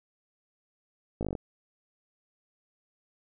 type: slowing click train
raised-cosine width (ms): 2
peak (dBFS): -19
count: 8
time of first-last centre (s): 1.21-1.352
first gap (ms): 18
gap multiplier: 1.04
effects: none